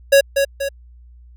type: tone with echo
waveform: square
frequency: 554.4 Hz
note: C#5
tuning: in tune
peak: -8 dBFS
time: 0.12-0.21 s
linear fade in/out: 10 ms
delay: 240 ms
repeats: 2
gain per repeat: -6 dB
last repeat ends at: 0.69 s
effects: added 60 Hz sine -41 dBFS peak until 1.36 s